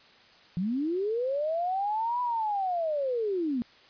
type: linear two-way sweep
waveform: sine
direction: up then down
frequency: 166.6 to 994 to 228.3 Hz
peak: -26 dBFS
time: 0.57-3.62 s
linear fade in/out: 0 ms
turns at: 2.21 s
effects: white hiss -56 dBFS RMS until 3.89 s + resampled to 11025 Hz